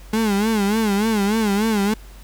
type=tone with vibrato; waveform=35% pulse; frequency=211 Hz; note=G#3; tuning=28 cents sharp; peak=-15 dBFS; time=0.13-1.94 s; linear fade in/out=5 ms; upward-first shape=sine; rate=3.4 Hz; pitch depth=120 cents each way; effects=added 48 Hz sine -38 dBFS peak until 2.23 s + pink hiss -48 dBFS RMS until 2.23 s